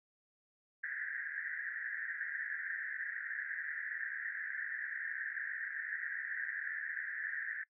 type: band-pass noise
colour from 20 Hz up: pink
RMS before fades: -41 dBFS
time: 0.83-7.64 s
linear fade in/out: 10 ms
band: 1600 to 1900 Hz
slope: 96 dB/octave
effects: noise-tail reverb RT60 0.1 s tail -22 dB re dry